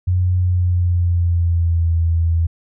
sine tone with pitch glide, 90.6 to 83.08 Hz, F#2 to E2, -36 to +14 cents, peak -13 dBFS, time 0.07-2.47 s, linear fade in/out 10 ms, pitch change -150 cents, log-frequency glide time 0.42-1.92 s, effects none

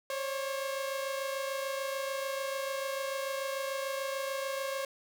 sawtooth tone pair together, 539 / 565.8 Hz, C#5 / C#5, -49 / +35 cents, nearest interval minor second, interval 84 cents, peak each -30 / -36 dBFS, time 0.1-4.85 s, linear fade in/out 2 ms, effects none

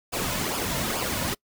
pink noise with flanger, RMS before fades -28 dBFS, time 0.12-1.35 s, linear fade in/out 20 ms, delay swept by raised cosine 0.5 to 2.6 ms, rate 2.3 Hz, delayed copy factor -0.6, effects noise-tail reverb RT60 0.1 s tail -26 dB re dry

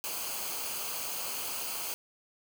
white noise with comb filter, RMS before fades -36 dBFS, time 0.04-1.94 s, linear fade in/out 0 ms, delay 0.54 ms, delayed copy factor -0.6, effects none

